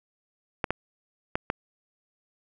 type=clicks; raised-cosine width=0.5 ms; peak=-10 dBFS; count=4; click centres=0.642 / 0.706 / 1.355 / 1.501 s; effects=none